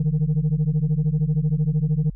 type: beating tone pair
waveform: sine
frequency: 146.7 / 159.7 Hz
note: D3 / D#3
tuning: -2 / +45 cents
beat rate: 13 Hz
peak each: -19 dBFS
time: 0-2.1 s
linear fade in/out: 5 ms
effects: tanh soft clip ceiling -15 dBFS + added 45 Hz sine -34 dBFS peak until 2.15 s